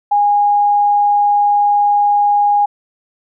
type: tone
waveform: sine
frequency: 821 Hz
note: G#5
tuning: 20 cents flat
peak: -9 dBFS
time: 0.11-2.66 s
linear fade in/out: 10 ms
effects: none